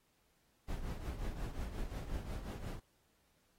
brown noise with tremolo, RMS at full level -38 dBFS, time 0.68-2.8 s, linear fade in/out 10 ms, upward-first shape triangle, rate 5.6 Hz, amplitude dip 70%, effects pink hiss -75 dBFS RMS until 3.58 s + AAC 48 kbps

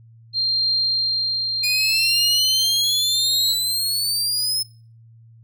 sine tone with tremolo, 4186 Hz, C8, in tune, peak -16 dBFS, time 0.33-3.56 s, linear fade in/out 50 ms, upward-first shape triangle, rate 0.64 Hz, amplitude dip 40%
sawtooth exponential sweep, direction up, 2438 to 5210 Hz, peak -17 dBFS, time 1.63-4.63 s, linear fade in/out 10 ms
effects noise-tail reverb RT60 0.4 s tail -22 dB re dry + added 114 Hz sine -45 dBFS peak until 5.43 s

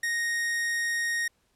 45% pulse tone, 1864.7 Hz, A#6, in tune, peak -26 dBFS, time 0.03-1.28 s, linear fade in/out 5 ms, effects pink hiss -70 dBFS RMS until 1.55 s + low-pass 12000 Hz 12 dB/octave

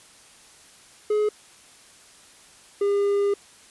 triangle tone pair in turn, 422.2 / 403.4 Hz, G#4 / G4, +29 / +50 cents, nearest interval minor second, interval 79 cents, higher first, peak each -17 / -17 dBFS, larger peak neither, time 1.1-1.29 / 2.81-3.34 s, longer second, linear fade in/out 5 ms, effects white hiss -51 dBFS RMS until 3.7 s + resampled to 24000 Hz

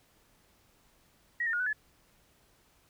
sine tone with pitch steps, 1902 / 1814 / 1435 / 1496 / 1716 Hz, A#6 / A#6 / F6 / F#6 / A6, +34 / -48 / +47 / +19 / -44 cents, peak -28 dBFS, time 1.4-1.73 s, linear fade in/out 5 ms, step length 66 ms, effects pink hiss -66 dBFS RMS until 2.89 s

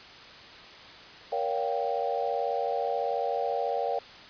sine chord, G half-diminished seventh, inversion first, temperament just, 470.4 / 564.5 / 705.6 / 784 Hz, Bb4 / Db5 / F5 / G5, +16 / +31 / +18 / 0 cents, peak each -32 dBFS, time 1.32-3.99 s, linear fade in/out 5 ms, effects white hiss -47 dBFS RMS until 4.29 s + resampled to 11025 Hz

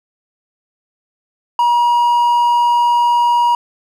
triangle tone, 956 Hz, A#5, 43 cents sharp, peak -8 dBFS, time 1.59-3.55 s, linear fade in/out 2 ms, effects none

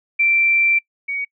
sine tone pair in turn, 2349 / 2247 Hz, D7 / C#7, 0 / +23 cents, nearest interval minor second, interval 77 cents, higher first, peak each -13 / -21 dBFS, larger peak first, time 0.19-0.79 / 1.08-1.25 s, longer first, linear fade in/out 10 ms, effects noise-tail reverb RT60 0.1 s tail -25 dB re dry

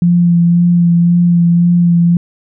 sine tone with vibrato, 172.6 Hz, F3, 20 cents flat, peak -6 dBFS, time 0.02-2.17 s, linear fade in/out 2 ms, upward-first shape sine, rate 1.9 Hz, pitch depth 18 cents each way, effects none

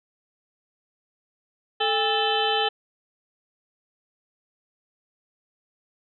harmonic tone with a mistuned harmonic, 438.3 Hz, A4, 7 cents flat, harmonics 1 / 2 / 3 / 4 / 6 / 7 / 8 / 9, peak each -27 / -25 / -32 / -31 / -33 / -26 / -33 / -36 dBFS, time 1.8-2.69 s, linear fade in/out 10 ms, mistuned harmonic 2, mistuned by -140 cents, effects none

